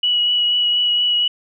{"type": "tone with vibrato", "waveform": "sine", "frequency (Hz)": 2928, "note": "F#7", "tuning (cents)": -19, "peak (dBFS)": -14, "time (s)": [0.03, 1.28], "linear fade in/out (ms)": 5, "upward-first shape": "triangle", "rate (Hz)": 4.2, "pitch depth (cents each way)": 16, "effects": []}